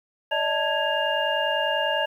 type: tone cluster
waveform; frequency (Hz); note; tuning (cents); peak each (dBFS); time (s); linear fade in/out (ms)
sine; 580 / 630 / 887 / 1654 / 2811; D5 / D#5 / A5 / G#6 / F7; -22 / +21 / +14 / -8 / +11; -28; 0.31-2.06; 10
effects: 9-bit